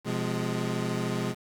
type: chord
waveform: 25% pulse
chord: F minor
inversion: second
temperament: equal with one note detuned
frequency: 127.53 / 174.61 / 207.7 Hz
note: C3 / F3 / Ab3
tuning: -44 / 0 / 0 cents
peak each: -28 / -30 / -28 dBFS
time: 0.04-1.35 s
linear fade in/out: 50 ms
effects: low-pass 10000 Hz 12 dB/octave + 8-bit